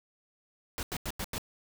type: noise bursts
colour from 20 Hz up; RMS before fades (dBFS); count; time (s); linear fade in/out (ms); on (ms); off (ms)
pink; -35; 5; 0.78-1.381; 0; 49; 89
effects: none